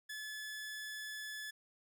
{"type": "tone", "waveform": "sawtooth", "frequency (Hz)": 1721, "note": "A6", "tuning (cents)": -39, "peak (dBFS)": -39, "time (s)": [0.09, 1.51], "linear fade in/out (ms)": 10, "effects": []}